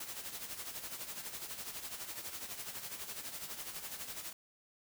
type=noise with tremolo; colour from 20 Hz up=white; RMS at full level=-42 dBFS; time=0-4.33 s; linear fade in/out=5 ms; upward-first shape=sine; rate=12 Hz; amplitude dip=60%; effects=none